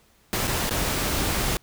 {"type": "noise with dropouts", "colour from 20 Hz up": "pink", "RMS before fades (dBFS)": -25, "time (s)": [0.33, 1.57], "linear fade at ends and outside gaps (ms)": 0, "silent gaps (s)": [[0.473, 0.477], [0.694, 0.709]], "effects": ["pink hiss -60 dBFS RMS until 1.62 s"]}